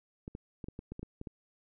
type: clicks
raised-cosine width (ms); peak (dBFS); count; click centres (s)
3; -28; 10; 0.279 / 0.351 / 0.642 / 0.685 / 0.791 / 0.92 / 0.994 / 1.03 / 1.214 / 1.272
effects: none